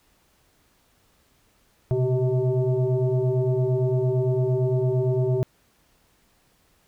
sine tone with frequency modulation, 124.1 Hz, B2, 9 cents sharp, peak -19 dBFS, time 1.91-5.43 s, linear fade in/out 0 ms, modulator 257 Hz, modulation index 1.4, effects pink hiss -63 dBFS RMS until 6.87 s

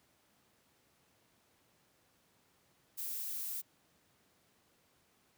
violet noise, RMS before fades -40 dBFS, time 2.97-3.62 s, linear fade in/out 20 ms, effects pink hiss -71 dBFS RMS until 5.37 s + high-pass 100 Hz 12 dB/octave

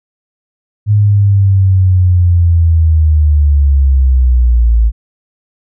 sine linear sweep, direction down, 105.4 to 54.6 Hz, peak -5 dBFS, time 0.86-4.92 s, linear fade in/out 50 ms, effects none

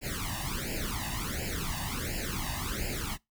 pink noise with flanger, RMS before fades -34 dBFS, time 0.01-3.18 s, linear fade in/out 50 ms, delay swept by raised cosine 0.41 to 1.1 ms, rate 1.4 Hz, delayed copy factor +1, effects noise-tail reverb RT60 0.2 s tail -24 dB re dry

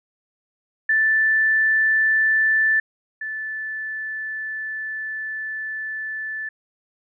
sine tone pair in turn, 1760 / 1750 Hz, A6 / A6, 0 / -10 cents, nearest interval unison, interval 10 cents, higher first, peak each -15 / -26 dBFS, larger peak first, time 0.89-2.8 / 3.21-6.49 s, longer second, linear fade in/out 5 ms, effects none

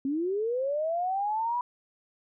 sine linear sweep, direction up, 261.6 to 987.8 Hz, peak -26 dBFS, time 0.05-1.61 s, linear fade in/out 2 ms, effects none

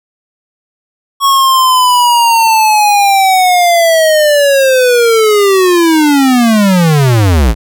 square linear sweep, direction down, 1110 to 49.51 Hz, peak -6 dBFS, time 1.2-7.55 s, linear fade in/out 50 ms, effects none

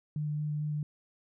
sine tone with vibrato, 150 Hz, D3, 37 cents sharp, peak -30 dBFS, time 0.16-0.83 s, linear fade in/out 2 ms, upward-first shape square, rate 4.5 Hz, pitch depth 8 cents each way, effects none

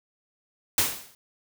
white noise with exponential decay, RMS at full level -19 dBFS, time 0.78-1.15 s, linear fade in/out 1 ms, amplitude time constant 80 ms, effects none

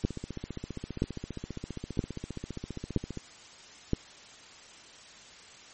two click trains, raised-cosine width 3 ms, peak -23 / -12 dBFS, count 48 / 5, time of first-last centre 0.04-3.173 / 0.05-3.933 s, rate 15 / 1.03 Hz, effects white hiss -51 dBFS RMS until 5.73 s + MP3 32 kbps

